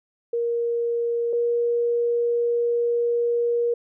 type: tone pair in turn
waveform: sine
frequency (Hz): 470 / 473.8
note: A#4 / A#4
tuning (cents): +14 / +28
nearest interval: unison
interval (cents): 14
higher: second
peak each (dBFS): -21 / -19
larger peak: second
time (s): 0.33-1.33 / 1.33-3.74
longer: second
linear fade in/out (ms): 5
effects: none